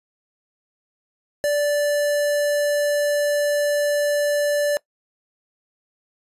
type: tone with notch filter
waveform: square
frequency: 584 Hz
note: D5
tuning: 10 cents flat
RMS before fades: -20 dBFS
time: 1.44-4.77 s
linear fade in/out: 0 ms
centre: 3200 Hz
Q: 1.9
effects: noise-tail reverb RT60 0.1 s tail -22 dB re dry + resampled to 32000 Hz